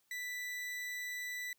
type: tone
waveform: 40% pulse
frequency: 1978 Hz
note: B6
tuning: 2 cents sharp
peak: -38 dBFS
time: 0.11-1.53 s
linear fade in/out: 2 ms
effects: white hiss -75 dBFS RMS until 1.58 s + high-pass 60 Hz 12 dB/octave